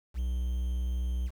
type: tone with quantisation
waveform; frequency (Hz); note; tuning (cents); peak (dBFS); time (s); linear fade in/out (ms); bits
triangle; 61.74; B1; 0; -26; 0.14-1.31; 50; 9
effects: none